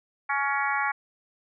harmonic tone with a mistuned harmonic, 280 Hz, C#4, 18 cents sharp, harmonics 3 / 4 / 5 / 6 / 7 / 8, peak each -29 / -30 / -31 / -32 / -32 / -33 dBFS, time 0.29-0.92 s, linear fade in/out 10 ms, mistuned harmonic 7, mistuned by -26 cents, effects none

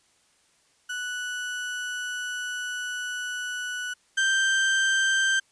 35% pulse tone pair in turn, 1480 / 1567.8 Hz, F#6 / G6, 0 / 0 cents, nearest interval minor second, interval 100 cents, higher second, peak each -28 / -19 dBFS, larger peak second, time 0.89-3.94 / 4.17-5.4 s, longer first, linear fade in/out 10 ms, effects white hiss -64 dBFS RMS until 5.51 s + resampled to 22050 Hz

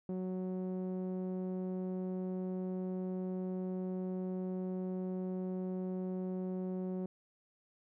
sawtooth tone with low-pass filter, 185 Hz, F#3, in tune, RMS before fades -38 dBFS, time 0.09-7.06 s, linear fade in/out 2 ms, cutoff 450 Hz, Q 1.1, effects none

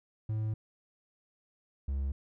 triangle tone pair in turn, 108.8 / 68.54 Hz, A2 / C#2, -19 / -19 cents, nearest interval minor sixth, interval 800 cents, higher first, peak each -28 dBFS, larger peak neither, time 0.29-0.54 / 1.88-2.12 s, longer first, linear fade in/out 5 ms, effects none

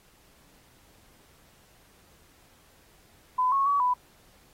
sine tone with pitch steps, 1008 / 1098 / 1135 / 994 Hz, B5 / C#6 / C#6 / B5, +35 / -17 / +41 / +11 cents, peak -21 dBFS, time 3.38-3.94 s, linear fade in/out 10 ms, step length 140 ms, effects pink hiss -60 dBFS RMS until 4.53 s + AAC 48 kbps

